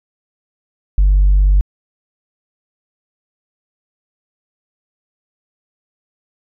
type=tone; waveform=sine; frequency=48.39 Hz; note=G1; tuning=22 cents flat; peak=-6 dBFS; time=0.98-1.61 s; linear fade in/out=0 ms; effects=tanh soft clip ceiling -5 dBFS